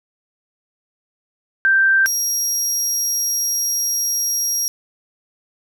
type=tone pair in turn; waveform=sine / 30% pulse; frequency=1568 / 5643 Hz; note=G6 / F8; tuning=0 / +17 cents; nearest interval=octave + minor seventh; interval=2217 cents; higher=second; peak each=-11 / -14 dBFS; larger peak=first; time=1.65-2.06 / 2.06-4.68 s; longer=second; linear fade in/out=0 ms; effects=none